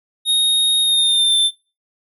square tone with pitch glide, 3729 to 3554 Hz, A#7 to A7, 0 to +17 cents, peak -13 dBFS, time 0.25-1.51 s, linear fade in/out 50 ms, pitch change -83 cents, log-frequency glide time 0.82-1.37 s, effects noise-tail reverb RT60 0.3 s tail -20 dB re dry

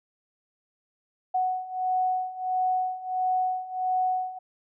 sine beating tone pair, 740 / 741.5 Hz, F#5 / F#5, 0 / +4 cents, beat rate 1.5 Hz, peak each -29 / -26 dBFS, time 1.34-4.39 s, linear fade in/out 10 ms, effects none

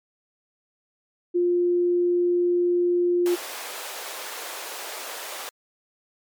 sine tone, 351.9 Hz, F4, 13 cents sharp, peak -18 dBFS, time 1.34-3.36 s, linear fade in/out 20 ms
pink high-pass noise, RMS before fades -35 dBFS, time 3.26-5.49 s, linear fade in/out 0 ms, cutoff 460 Hz, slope 24 dB/octave
effects MP3 96 kbps

